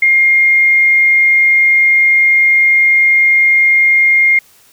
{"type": "tone", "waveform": "sine", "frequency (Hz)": 2125, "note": "C7", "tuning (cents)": 26, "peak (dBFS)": -6, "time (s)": [0.02, 4.39], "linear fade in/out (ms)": 5, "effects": ["white hiss -47 dBFS RMS until 4.72 s"]}